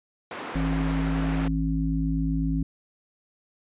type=band-pass noise; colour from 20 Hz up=pink; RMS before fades=-36 dBFS; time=0.31-1.48 s; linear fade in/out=2 ms; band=340 to 2200 Hz; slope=12 dB/octave
type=harmonic tone; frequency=54 Hz; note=A1; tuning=32 cents flat; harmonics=1 / 3 / 5; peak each=-27 / -27 / -27 dBFS; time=0.55-2.63 s; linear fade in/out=5 ms
effects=resampled to 8000 Hz